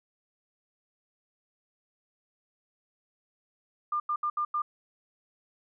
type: tone bursts at uneven times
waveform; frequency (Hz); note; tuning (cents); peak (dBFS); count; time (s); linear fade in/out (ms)
sine; 1200; D6; +37; -26; 5; 3.92-4 / 4.09-4.16 / 4.23-4.3 / 4.37-4.45 / 4.54-4.62; 5
effects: none